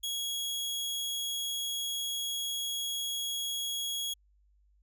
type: tone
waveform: sawtooth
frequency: 3322 Hz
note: G#7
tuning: in tune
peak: -29 dBFS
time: 0.03-4.14 s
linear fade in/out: 10 ms
effects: added 50 Hz sine -63 dBFS peak until 4.82 s